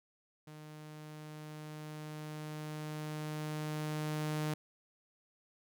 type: tone with level ramp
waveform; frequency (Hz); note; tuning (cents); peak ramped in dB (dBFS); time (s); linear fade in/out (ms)
sawtooth; 152.9; D#3; -30; -45 to -29; 0.47-4.54; 5
effects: none